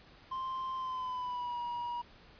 triangle tone with pitch glide, 1046.5 to 959.6 Hz, C6 to A#5, 0 to +50 cents, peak -33 dBFS, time 0.31-2.02 s, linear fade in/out 10 ms, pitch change -150 cents, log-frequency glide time 0.75-1.6 s, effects pink hiss -58 dBFS RMS until 2.39 s + resampled to 11025 Hz

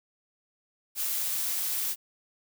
blue noise, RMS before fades -30 dBFS, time 0.95-1.96 s, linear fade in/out 50 ms, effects none

